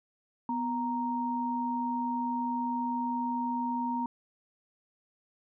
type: tone pair together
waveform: sine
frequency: 247.1 / 932.3 Hz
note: B3 / A#5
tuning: +1 / 0 cents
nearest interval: octave + major seventh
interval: 2299 cents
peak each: -32 / -31 dBFS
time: 0.49-4.06 s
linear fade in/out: 2 ms
effects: none